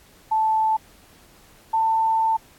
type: tone pair in turn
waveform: sine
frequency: 877 / 892.3 Hz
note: A5 / A5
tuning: -6 / +24 cents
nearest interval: unison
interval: 30 cents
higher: second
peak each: -17 dBFS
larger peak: neither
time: 0.31-0.77 / 1.73-2.37 s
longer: second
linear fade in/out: 10 ms
effects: pink hiss -53 dBFS RMS until 2.58 s + AAC 64 kbps

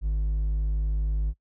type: tone with hard clipping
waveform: sine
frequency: 52.1 Hz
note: G#1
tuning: 6 cents sharp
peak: -24 dBFS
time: 0.01-1.34 s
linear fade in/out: 50 ms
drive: 3 dB
effects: noise-tail reverb RT60 0.1 s tail -23 dB re dry

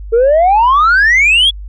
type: exponential sweep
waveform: sine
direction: up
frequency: 441.6 to 3429 Hz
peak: -4 dBFS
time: 0.12-1.51 s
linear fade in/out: 20 ms
effects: tanh soft clip ceiling -4 dBFS + added 50 Hz sine -24 dBFS peak until 1.68 s

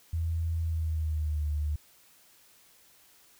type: tone with pitch glide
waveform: sine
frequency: 82.41 to 74.7 Hz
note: E2 to D2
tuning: 0 to +30 cents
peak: -27 dBFS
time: 0.13-1.76 s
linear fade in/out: 5 ms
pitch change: -170 cents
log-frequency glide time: 0.6-1.45 s
effects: white hiss -60 dBFS RMS until 3.39 s

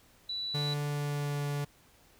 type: tone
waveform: sine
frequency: 3951 Hz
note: B7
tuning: in tune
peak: -33 dBFS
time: 0.29-0.74 s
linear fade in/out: 5 ms
type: tone with pitch glide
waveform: 45% pulse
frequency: 146 to 144.32 Hz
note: D3 to D3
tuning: -10 to -30 cents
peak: -31 dBFS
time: 0.54-1.65 s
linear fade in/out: 10 ms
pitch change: -20 cents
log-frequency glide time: 0.84-1.45 s
effects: pink hiss -62 dBFS RMS until 2.19 s

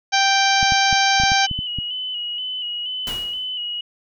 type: harmonic tone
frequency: 784 Hz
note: G5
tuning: in tune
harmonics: 1 / 2 / 3 / 4 / 5 / 6 / 7 / 8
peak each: -18 / -21 / -23 / -24 / -25 / -26 / -26 / -27 dBFS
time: 0.12-1.47 s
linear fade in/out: 20 ms
type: clicks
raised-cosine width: 5 ms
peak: -15 dBFS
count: 9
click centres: 0.629 / 0.722 / 0.928 / 1.2 / 1.236 / 1.319 / 1.513 / 1.59 / 1.787 s
type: tone with vibrato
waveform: sine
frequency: 2960 Hz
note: F#7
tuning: in tune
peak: -24 dBFS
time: 1.43-3.81 s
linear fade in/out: 5 ms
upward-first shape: square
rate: 2.1 Hz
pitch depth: 34 cents each way
type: noise with exponential decay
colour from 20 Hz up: pink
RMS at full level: -28 dBFS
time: 3.07-3.53 s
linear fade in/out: 1 ms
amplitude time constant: 100 ms
effects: none

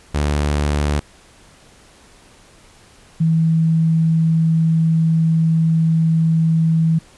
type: tone pair in turn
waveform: sawtooth / sine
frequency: 73.42 / 162.18 Hz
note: D2 / E3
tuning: 0 / -28 cents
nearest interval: octave + major second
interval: 1372 cents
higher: second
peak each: -12 dBFS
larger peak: neither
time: 0.14-1 / 3.2-6.99 s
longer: second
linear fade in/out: 10 ms
effects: pink hiss -48 dBFS RMS until 7.17 s + resampled to 24000 Hz

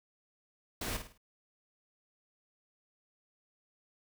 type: noise with echo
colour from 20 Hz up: pink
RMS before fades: -37 dBFS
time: 0.81-0.97 s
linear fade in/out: 5 ms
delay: 52 ms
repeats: 4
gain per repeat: -8 dB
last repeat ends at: 1.178 s
effects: none

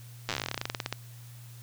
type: slowing click train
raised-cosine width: 0.2 ms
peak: -13 dBFS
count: 24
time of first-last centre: 0.29-0.926 s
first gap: 8 ms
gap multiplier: 1.1
effects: added 119 Hz sine -45 dBFS peak until 1.62 s + white hiss -55 dBFS RMS until 1.62 s

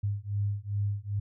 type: beating tone pair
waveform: sine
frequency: 100.6 / 103.1 Hz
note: G2 / G#2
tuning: +45 / -12 cents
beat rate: 2.5 Hz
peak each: -31 dBFS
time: 0.03-1.2 s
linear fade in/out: 10 ms
effects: none

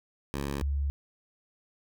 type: tone pair in turn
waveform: 10% pulse / sine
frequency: 70.1 / 70.38 Hz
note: C#2 / C#2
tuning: +20 / +27 cents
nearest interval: unison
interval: 7 cents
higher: second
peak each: -23 / -26 dBFS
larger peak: first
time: 0.34-0.62 / 0.62-0.9 s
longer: neither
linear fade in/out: 0 ms
effects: none

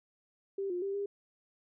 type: tone with pitch steps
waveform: sine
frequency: 392.8 / 355.3 / 394.2 / 402.3 Hz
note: G4 / F4 / G4 / G4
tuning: +4 / +30 / +10 / +45 cents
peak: -32 dBFS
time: 0.58-1.06 s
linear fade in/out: 5 ms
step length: 120 ms
effects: none

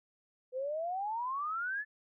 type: exponential sweep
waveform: sine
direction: up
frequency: 496.8 to 1760 Hz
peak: -33 dBFS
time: 0.52-1.85 s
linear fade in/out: 50 ms
effects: none

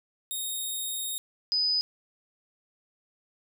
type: tone pair in turn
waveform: 10% pulse / sine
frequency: 3717 / 4992 Hz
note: A#7 / D#8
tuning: -6 / +5 cents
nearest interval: perfect fourth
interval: 511 cents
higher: second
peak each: -23 dBFS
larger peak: neither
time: 0.31-1.18 / 1.52-1.81 s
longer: first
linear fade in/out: 0 ms
effects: none

